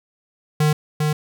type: tone with echo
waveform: square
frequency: 151.7 Hz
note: D#3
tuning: 44 cents flat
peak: -15 dBFS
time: 0.6-0.73 s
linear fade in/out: 5 ms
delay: 400 ms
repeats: 1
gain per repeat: -3 dB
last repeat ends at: 1.13 s
effects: none